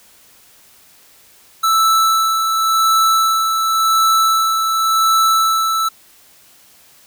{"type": "tone with tremolo", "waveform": "square", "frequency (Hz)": 1318.5, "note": "E6", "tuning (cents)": 0, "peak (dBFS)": -11, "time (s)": [1.63, 5.89], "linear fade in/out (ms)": 10, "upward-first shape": "sine", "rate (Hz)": 0.91, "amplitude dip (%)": 40, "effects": ["white hiss -48 dBFS RMS until 7.06 s"]}